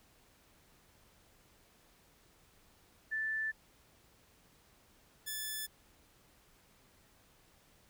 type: tone pair in turn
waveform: sine / 5% pulse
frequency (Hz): 1760 / 1735.8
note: A6 / A6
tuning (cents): 0 / -24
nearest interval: unison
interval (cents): 24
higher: first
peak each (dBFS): -33 / -27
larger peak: second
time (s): 3.11-3.52 / 5.26-5.67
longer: neither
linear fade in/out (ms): 20
effects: pink hiss -66 dBFS RMS until 7.89 s